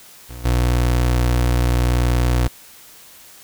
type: tone with level steps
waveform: 30% pulse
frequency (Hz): 60.8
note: B1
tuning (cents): -26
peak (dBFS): -29 / -12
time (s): 0.29-2.48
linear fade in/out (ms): 10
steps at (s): 0.44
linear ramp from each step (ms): 20
effects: white hiss -44 dBFS RMS until 3.43 s